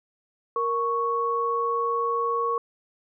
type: tone pair together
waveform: sine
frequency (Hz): 466.9 / 1109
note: A#4 / C#6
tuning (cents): +3 / 0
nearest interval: octave + minor third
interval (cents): 1497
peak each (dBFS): -27 / -24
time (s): 0.56-2.58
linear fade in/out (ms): 2
effects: none